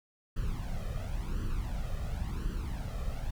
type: noise with flanger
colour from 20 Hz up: brown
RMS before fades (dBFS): -34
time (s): 0.36-3.31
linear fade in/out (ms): 10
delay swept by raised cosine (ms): 0.66 to 1.63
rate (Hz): 0.94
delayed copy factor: +0.7
effects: none